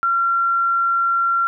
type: tone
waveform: sine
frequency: 1370 Hz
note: F6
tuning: 34 cents flat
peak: -15 dBFS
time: 0.03-1.47 s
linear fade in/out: 0 ms
effects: none